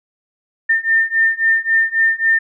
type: beating tone pair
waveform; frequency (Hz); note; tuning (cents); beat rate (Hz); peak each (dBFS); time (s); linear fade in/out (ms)
sine; 1804 / 1807.7; A6 / A6; +43 / +46; 3.7; -16 / -15; 0.69-2.39; 10
effects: none